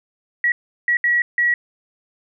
sine tone bursts at uneven times, 1922 Hz, B6, 48 cents flat, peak -14 dBFS, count 4, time 0.44-0.52 / 0.88-0.97 / 1.04-1.22 / 1.38-1.54 s, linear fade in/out 2 ms, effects none

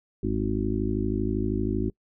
harmonic tone, 52.7 Hz, G#1, 26 cents sharp, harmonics 1 / 2 / 4 / 5 / 6 / 7, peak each -31 / -31 / -31 / -31 / -31 / -31 dBFS, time 0.23-1.9 s, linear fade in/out 5 ms, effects noise-tail reverb RT60 0.1 s tail -25 dB re dry

